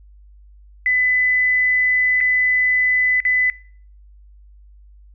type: tone with dropouts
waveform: sine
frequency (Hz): 2004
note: B6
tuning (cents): +25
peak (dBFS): -14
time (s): 0.86-3.5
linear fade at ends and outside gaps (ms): 1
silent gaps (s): 2.205-2.21 / 3.203-3.251
effects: noise-tail reverb RT60 0.5 s tail -22 dB re dry + added 50 Hz sine -43 dBFS peak until 5.14 s